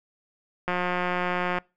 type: click train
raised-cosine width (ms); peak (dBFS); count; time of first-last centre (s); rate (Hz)
0.5; -12; 163; 0.68-1.585; 179
effects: noise-tail reverb RT60 0.3 s tail -26 dB re dry